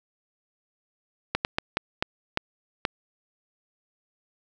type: slowing click train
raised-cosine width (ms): 0.3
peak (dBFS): -7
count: 7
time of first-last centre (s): 1.35-2.852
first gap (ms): 99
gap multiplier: 1.37
effects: none